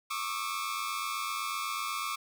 sawtooth tone cluster, 1105 / 1193 / 1308 Hz, C#6 / D6 / E6, -6 / +27 / -14 cents, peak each -33 / -32 / -36 dBFS, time 0.1-2.16 s, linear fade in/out 10 ms, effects none

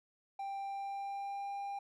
triangle tone with pitch glide, 788 to 799.5 Hz, G5 to G5, +9 to +34 cents, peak -36 dBFS, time 0.39-1.79 s, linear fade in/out 5 ms, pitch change +25 cents, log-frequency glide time 0.53-1.53 s, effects none

